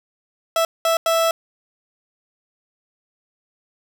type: tone bursts at uneven times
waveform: 30% pulse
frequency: 659.3 Hz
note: E5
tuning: in tune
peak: -13 dBFS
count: 3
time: 0.56-0.65 / 0.85-0.97 / 1.06-1.31 s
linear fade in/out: 2 ms
effects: 8-bit